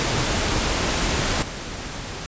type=noise with level steps; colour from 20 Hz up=pink; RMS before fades=-22 / -32 dBFS; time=0-2.26 s; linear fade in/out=0 ms; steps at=1.42 s; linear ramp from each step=5 ms; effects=resampled to 16000 Hz